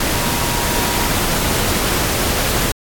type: tone in noise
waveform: sine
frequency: 951 Hz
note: A#5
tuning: 34 cents sharp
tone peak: -27 dBFS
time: 0.14-1.08 s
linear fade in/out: 5 ms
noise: pink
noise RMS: -18 dBFS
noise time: 0-2.72 s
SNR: -12 dB
effects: AAC 64 kbps